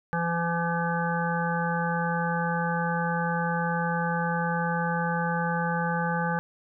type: harmonic tone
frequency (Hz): 169.4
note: E3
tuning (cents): +48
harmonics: 1 / 3 / 5 / 7 / 9 / 10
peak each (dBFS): -28 / -33 / -30 / -35 / -32 / -39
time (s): 0.13-6.39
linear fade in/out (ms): 0
effects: none